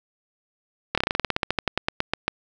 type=slowing click train; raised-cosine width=0.3 ms; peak=-5 dBFS; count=20; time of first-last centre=0.95-2.28 s; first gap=26 ms; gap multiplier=1.1; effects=none